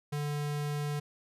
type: tone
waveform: square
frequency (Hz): 146.83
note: D3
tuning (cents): 0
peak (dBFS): -32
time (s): 0.12-1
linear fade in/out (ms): 10
effects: resampled to 32000 Hz